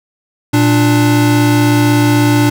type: tone pair together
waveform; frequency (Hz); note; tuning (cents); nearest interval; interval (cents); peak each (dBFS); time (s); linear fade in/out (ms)
square; 117.03 / 294.9; A#2 / D4; +7 / +7; octave + major third; 1600; -12 / -11; 0.53-2.5; 10
effects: none